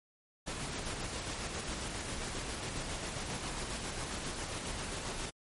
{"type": "noise with tremolo", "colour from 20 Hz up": "pink", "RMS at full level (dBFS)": -38, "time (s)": [0.46, 5.31], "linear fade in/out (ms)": 20, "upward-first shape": "square", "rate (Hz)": 7.4, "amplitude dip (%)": 25, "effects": ["MP3 48 kbps"]}